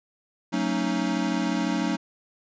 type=chord; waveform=square; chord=D# half-diminished seventh; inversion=first; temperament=equal with one note detuned; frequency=185 / 224.9 / 277.2 / 311.1 Hz; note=F#3 / A3 / C#4 / D#4; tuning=0 / +38 / 0 / 0 cents; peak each=-30 dBFS; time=0.52-1.97 s; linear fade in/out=20 ms; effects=resampled to 16000 Hz